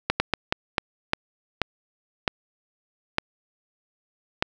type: slowing click train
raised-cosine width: 0.3 ms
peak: -4 dBFS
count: 10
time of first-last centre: 0.1-4.425 s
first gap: 100 ms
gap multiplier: 1.37
effects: none